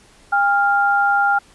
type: tone pair together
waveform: sine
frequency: 806.5 / 1396.9 Hz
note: G5 / F6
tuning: +49 / 0 cents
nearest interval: minor seventh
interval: 951 cents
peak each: -16 dBFS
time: 0.32-1.39 s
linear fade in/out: 10 ms
effects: pink hiss -50 dBFS RMS until 1.54 s + resampled to 24000 Hz